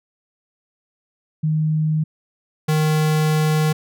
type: tone pair in turn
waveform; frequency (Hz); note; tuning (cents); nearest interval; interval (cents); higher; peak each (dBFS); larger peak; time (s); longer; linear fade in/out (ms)
sine / square; 155.56 / 154.73; D#3 / D#3; 0 / -9; unison; 9; first; -16; neither; 1.43-2.04 / 2.68-3.73; second; 10
effects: none